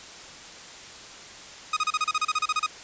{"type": "tone bursts", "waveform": "sawtooth", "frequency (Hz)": 1248, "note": "D#6", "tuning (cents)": 5, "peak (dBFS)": -18, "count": 14, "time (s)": [1.73, 2.664], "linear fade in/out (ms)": 5, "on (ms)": 37, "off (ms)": 32, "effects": ["white hiss -43 dBFS RMS until 2.83 s", "resampled to 16000 Hz"]}